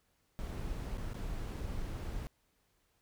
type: noise with dropouts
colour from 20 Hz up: brown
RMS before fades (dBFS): -39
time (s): 0.39-2.27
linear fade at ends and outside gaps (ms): 0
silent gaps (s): 0.974-0.981 / 1.134-1.142
effects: pink hiss -75 dBFS RMS until 3.01 s